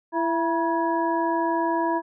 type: harmonic tone with a mistuned harmonic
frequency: 333.9 Hz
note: E4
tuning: 22 cents sharp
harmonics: 1 / 2 / 3 / 5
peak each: -25 / -28 / -24 / -35 dBFS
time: 0.12-2.02 s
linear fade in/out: 50 ms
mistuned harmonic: 3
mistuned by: -61 cents
effects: none